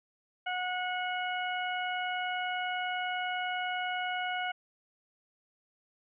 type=harmonic tone; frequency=730 Hz; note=F#5; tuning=24 cents flat; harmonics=1 / 2 / 3 / 4; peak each=-34 / -36 / -39 / -40 dBFS; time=0.46-4.52 s; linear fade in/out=10 ms; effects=none